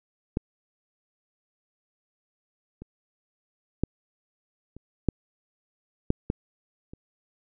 clicks, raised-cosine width 3 ms, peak -12 / -27 / -10 / -30 / -8 / -8 / -12 / -29 dBFS, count 8, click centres 0.371 / 2.82 / 3.836 / 4.766 / 5.087 / 6.104 / 6.301 / 6.935 s, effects none

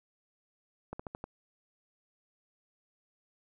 slowing click train, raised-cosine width 1 ms, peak -25 dBFS, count 5, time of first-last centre 0.93-1.241 s, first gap 65 ms, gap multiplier 1.12, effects none

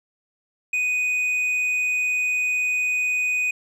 sine tone with tanh clipping, 2489 Hz, D#7, in tune, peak -21 dBFS, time 0.73-3.51 s, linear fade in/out 5 ms, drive 5 dB, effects none

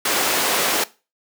pink high-pass noise, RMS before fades -20 dBFS, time 0.05-0.84 s, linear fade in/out 5 ms, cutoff 400 Hz, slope 12 dB/octave, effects noise-tail reverb RT60 0.3 s tail -19 dB re dry

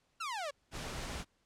sawtooth exponential sweep, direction down, 1417 to 544 Hz, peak -33 dBFS, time 0.2-0.51 s, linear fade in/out 10 ms
pink noise, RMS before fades -41 dBFS, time 0.71-1.25 s, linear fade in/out 50 ms
effects pink hiss -75 dBFS RMS until 1.45 s + low-pass 8000 Hz 12 dB/octave

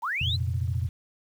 sine linear sweep, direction up, 810 to 4186 Hz, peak -26 dBFS, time 0.02-0.37 s, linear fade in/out 20 ms
sine chord, F suspended fourth, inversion none, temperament equal, 87.31 / 116.54 / 130.81 Hz, F2 / Bb2 / C3, 0 / 0 / 0 cents, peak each -27 / -29 / -33 dBFS, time 0.21-0.89 s, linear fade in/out 5 ms
effects tanh soft clip ceiling -15 dBFS + 9-bit

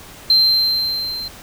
triangle tone with level ramp, 4129 Hz, C8, 24 cents flat, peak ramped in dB -6 to -24 dBFS, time 0.3-1.28 s, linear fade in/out 2 ms, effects tanh soft clip ceiling -6 dBFS + pink hiss -39 dBFS RMS until 1.42 s

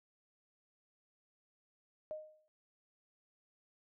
sine tone with exponential decay, 618 Hz, D#5, 12 cents flat, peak -37 dBFS, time 2.11-2.48 s, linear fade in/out 0 ms, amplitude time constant 79 ms, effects none

